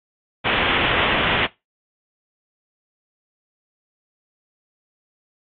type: low-pass noise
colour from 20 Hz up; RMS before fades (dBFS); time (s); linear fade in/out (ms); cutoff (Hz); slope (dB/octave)
white; -20; 0.44-1.47; 20; 3400; 96
effects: noise-tail reverb RT60 0.2 s tail -18 dB re dry + AAC 32 kbps